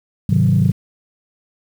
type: chord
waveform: sine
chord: Ab dominant seventh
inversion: none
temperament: equal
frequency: 103.83 / 130.81 / 155.56 / 185 Hz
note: Ab2 / C3 / Eb3 / Gb3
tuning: 0 / 0 / 0 / 0 cents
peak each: -16 dBFS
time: 0.29-0.72 s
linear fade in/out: 5 ms
effects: tanh soft clip ceiling -4 dBFS + 7-bit